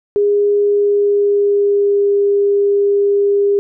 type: tone with pitch glide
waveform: sine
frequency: 409.3 to 403.4 Hz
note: G#4 to G4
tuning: -25 to +50 cents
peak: -10 dBFS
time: 0.16-3.59 s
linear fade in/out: 0 ms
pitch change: -25 cents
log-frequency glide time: 0.58-2.09 s
effects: none